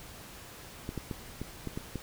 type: clicks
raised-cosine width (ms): 3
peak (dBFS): -22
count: 7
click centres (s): 0.891 / 0.977 / 1.112 / 1.416 / 1.673 / 1.775 / 1.957
effects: pink hiss -48 dBFS RMS until 2.02 s